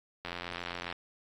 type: click train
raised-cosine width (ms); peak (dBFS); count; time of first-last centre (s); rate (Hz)
0.3; -21; 60; 0.25-0.925; 87.4
effects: AAC 64 kbps